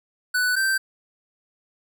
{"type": "tone pair in turn", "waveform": "square", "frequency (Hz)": [1490, 1560.1], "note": ["F#6", "G6"], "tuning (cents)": [12, -9], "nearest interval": "minor second", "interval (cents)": 79, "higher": "second", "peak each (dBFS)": -20, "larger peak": "neither", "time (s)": [[0.34, 0.56], [0.56, 0.78]], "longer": "neither", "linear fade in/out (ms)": 10, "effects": ["10-bit"]}